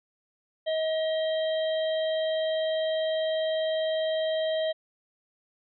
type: harmonic tone with a mistuned harmonic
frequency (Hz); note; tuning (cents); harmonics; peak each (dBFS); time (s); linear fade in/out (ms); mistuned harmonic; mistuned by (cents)
635; D#5; +35; 1 / 3 / 5 / 6; -25 / -40 / -37 / -42; 0.66-4.73; 20; 6; +18
effects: none